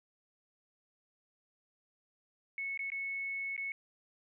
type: tone with dropouts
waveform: sine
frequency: 2202 Hz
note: C#7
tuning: 12 cents flat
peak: -35 dBFS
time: 2.58-3.72 s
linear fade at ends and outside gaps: 1 ms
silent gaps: 2.775-2.792 / 2.902-2.919 / 3.565-3.578 s
effects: none